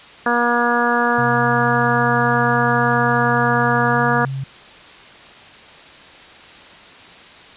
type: harmonic tone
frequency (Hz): 239.2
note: A#3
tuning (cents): +45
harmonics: 1 / 2 / 3 / 4 / 5 / 6 / 7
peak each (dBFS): -22 / -22 / -22 / -22 / -22 / -22 / -22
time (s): 0.26-4.25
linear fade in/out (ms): 2
type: tone with pitch glide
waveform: sine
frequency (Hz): 129.2 to 134.92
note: C3 to C#3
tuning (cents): -21 to -46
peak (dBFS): -22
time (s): 1.18-4.44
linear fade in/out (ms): 5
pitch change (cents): +75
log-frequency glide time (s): 3.91-3.99
effects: white hiss -41 dBFS RMS until 7.56 s + resampled to 8000 Hz